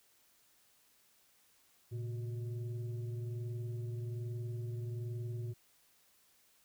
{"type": "tone with frequency modulation", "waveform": "sine", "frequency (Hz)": 114.4, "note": "A#2", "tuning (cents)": -32, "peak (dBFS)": -37, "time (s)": [1.91, 5.54], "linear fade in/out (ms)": 20, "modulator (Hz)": 250, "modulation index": 0.51, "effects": ["white hiss -69 dBFS RMS until 6.64 s"]}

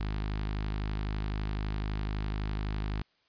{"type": "tone with notch filter", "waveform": "sawtooth", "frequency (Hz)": 51.91, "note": "G#1", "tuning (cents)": 0, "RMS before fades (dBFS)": -33, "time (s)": [0, 3.02], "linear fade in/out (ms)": 5, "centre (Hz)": 530, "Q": 1.4, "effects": ["white hiss -70 dBFS RMS until 3.28 s", "resampled to 11025 Hz"]}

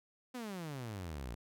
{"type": "exponential sweep", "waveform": "sawtooth", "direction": "down", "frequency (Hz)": [259, 55], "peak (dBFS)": -37, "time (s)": [0.34, 1.35], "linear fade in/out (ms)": 10, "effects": []}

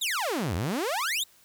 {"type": "exponential two-way sweep", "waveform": "sawtooth", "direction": "down then up", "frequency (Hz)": [3951, 78.1, 3951], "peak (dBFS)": -23, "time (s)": [0.01, 1.24], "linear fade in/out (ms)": 10, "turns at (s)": 0.55, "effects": ["white hiss -59 dBFS RMS until 1.44 s"]}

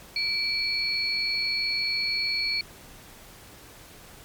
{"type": "tone pair together", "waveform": "sine", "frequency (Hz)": [2322, 4377], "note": ["D7", "C#8"], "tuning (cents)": [-20, -23], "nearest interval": "major seventh", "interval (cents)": 1097, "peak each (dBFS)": [-28, -26], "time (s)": [0.16, 2.61], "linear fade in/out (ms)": 2, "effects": ["pink hiss -48 dBFS RMS until 4.24 s", "MP3 96 kbps"]}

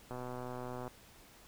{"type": "click train", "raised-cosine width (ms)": 1, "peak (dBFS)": -29, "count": 97, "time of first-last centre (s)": [0.11, 0.878], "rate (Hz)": 125, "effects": ["pink hiss -59 dBFS RMS until 1.47 s"]}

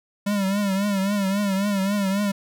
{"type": "tone with vibrato", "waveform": "square", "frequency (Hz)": 198.5, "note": "G3", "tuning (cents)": 22, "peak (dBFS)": -21, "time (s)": [0.26, 2.32], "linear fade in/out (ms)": 10, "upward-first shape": "triangle", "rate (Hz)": 3.7, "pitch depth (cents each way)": 90, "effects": []}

